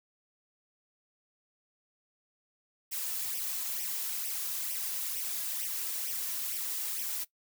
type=noise with flanger; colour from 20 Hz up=blue; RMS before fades=-35 dBFS; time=2.91-7.25 s; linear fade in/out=20 ms; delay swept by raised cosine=0.35 to 3.05 ms; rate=2.2 Hz; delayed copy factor=+0.75; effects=noise-tail reverb RT60 0.1 s tail -19 dB re dry